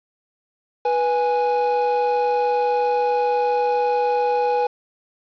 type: tone pair together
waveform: triangle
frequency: 490.4 / 830.6 Hz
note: B4 / G#5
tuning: -12 / 0 cents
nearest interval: major sixth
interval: 912 cents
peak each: -18 dBFS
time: 0.85-4.67 s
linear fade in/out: 5 ms
effects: resampled to 11025 Hz + 7-bit